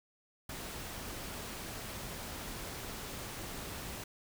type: noise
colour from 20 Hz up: pink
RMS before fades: -43 dBFS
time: 0.49-4.04 s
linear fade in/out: 5 ms
effects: none